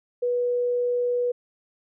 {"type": "tone", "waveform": "sine", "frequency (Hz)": 488.3, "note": "B4", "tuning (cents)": -20, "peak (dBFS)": -21, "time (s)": [0.22, 1.32], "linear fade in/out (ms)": 10, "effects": []}